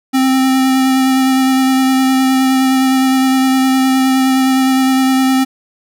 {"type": "tone with vibrato", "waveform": "square", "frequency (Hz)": 262.8, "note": "C4", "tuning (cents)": 8, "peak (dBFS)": -10, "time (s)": [0.13, 5.45], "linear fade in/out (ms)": 20, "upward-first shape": "sine", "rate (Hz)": 9.7, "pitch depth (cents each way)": 13, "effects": []}